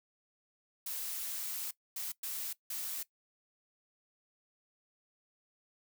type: noise bursts at uneven times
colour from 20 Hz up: blue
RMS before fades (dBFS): -39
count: 4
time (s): 0.86-1.71 / 1.96-2.12 / 2.23-2.53 / 2.7-3.03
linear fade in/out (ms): 5
effects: noise-tail reverb RT60 0.1 s tail -19 dB re dry